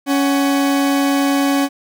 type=tone pair together; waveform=40% pulse; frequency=278.9 / 747 Hz; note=C#4 / F#5; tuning=+11 / +16 cents; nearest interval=octave + perfect fourth; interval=1705 cents; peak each=-13 / -23 dBFS; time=0.06-1.69 s; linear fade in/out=50 ms; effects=none